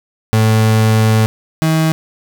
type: tone pair in turn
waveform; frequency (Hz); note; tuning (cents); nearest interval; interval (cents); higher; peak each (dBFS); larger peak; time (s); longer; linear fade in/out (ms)
35% pulse; 110 / 159.45; A2 / D#3; 0 / +43; tritone; 643; second; -7 / -9; first; 0.33-1.26 / 1.62-1.92; first; 0
effects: 8-bit